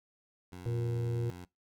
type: tone with pitch glide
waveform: 15% pulse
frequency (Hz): 90 to 89.17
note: F#2 to F2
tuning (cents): -47 to +37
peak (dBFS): -38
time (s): 0.52-1.45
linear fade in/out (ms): 5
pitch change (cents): -16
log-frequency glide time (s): 0.76-0.87
type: harmonic tone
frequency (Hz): 118.3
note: A#2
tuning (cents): +26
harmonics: 1 / 3 / 4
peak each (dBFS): -31 / -40 / -42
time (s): 0.66-1.3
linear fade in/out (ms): 0
effects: noise-tail reverb RT60 0.2 s tail -22 dB re dry